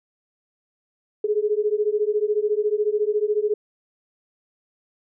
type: beating tone pair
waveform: sine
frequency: 414.1 / 428.1 Hz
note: G#4 / A4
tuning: -5 / -47 cents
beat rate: 14 Hz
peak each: -22 dBFS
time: 1.24-3.54 s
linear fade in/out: 5 ms
effects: none